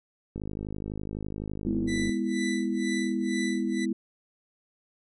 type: click train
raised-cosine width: 3 ms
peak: -22 dBFS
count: 91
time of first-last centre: 0.36-2.094 s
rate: 51.9 Hz
type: chord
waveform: sine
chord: E major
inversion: first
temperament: just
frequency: 206 / 247.2 / 329.6 Hz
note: G#3 / B3 / E4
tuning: -14 / +2 / 0 cents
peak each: -30 dBFS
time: 1.66-3.93 s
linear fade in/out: 5 ms
type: tone with tremolo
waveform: sawtooth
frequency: 1985 Hz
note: B6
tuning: 8 cents sharp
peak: -28 dBFS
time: 1.87-3.86 s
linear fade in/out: 20 ms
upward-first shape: sine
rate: 2.1 Hz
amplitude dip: 95%
effects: resampled to 24000 Hz